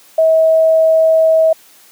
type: tone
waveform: sine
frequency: 643 Hz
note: E5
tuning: 43 cents flat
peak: -7 dBFS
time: 0.18-1.53 s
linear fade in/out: 5 ms
effects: white hiss -45 dBFS RMS until 1.91 s + high-pass 200 Hz 12 dB/octave